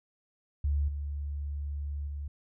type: tone with level steps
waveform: sine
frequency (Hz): 72.1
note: D2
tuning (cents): -31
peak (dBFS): -25 / -32 / -34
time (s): 0.64-2.28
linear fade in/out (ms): 5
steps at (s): 0.88 / 2.07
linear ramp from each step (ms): 5
effects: none